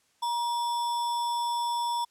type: tone with sample-and-hold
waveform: sine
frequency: 950 Hz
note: A#5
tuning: 33 cents sharp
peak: -26 dBFS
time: 0.22-2.05 s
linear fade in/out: 10 ms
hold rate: 4410 Hz
effects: white hiss -68 dBFS RMS until 2.1 s + low-pass 9000 Hz 12 dB/octave